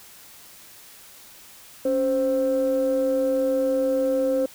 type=tone pair together; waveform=sine; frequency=277.2 / 523.3 Hz; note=C#4 / C5; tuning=0 / 0 cents; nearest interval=major seventh; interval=1100 cents; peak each=-24 / -19 dBFS; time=1.85-4.46 s; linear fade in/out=5 ms; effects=tanh soft clip ceiling -15 dBFS + white hiss -47 dBFS RMS until 4.54 s